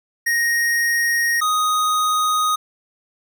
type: tone pair in turn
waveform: square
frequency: 1869 / 1247.4 Hz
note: A#6 / D#6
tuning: +4 / +4 cents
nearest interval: perfect fifth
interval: 700 cents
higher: first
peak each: -17 dBFS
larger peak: neither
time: 0.26-1.41 / 1.41-2.56 s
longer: neither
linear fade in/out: 10 ms
effects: none